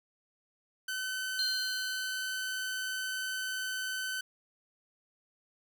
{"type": "tone", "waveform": "sawtooth", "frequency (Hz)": 1521, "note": "F#6", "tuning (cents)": 47, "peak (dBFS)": -30, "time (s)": [0.88, 4.21], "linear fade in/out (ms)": 5}
{"type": "tone with exponential decay", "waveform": "sine", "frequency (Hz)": 4186, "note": "C8", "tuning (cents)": 0, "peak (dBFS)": -28, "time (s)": [1.39, 2.91], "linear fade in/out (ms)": 1, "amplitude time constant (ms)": 330}
{"effects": []}